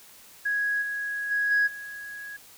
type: tone with level steps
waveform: sine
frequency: 1661.2 Hz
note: G#6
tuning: in tune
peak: -23 / -28 / -22 / -18 / -36 dBFS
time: 0.45-2.37 s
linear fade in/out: 10 ms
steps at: 0.81 / 1.3 / 1.5 / 1.66 s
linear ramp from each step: 20 ms
effects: tanh soft clip ceiling -16 dBFS + white hiss -51 dBFS RMS until 2.57 s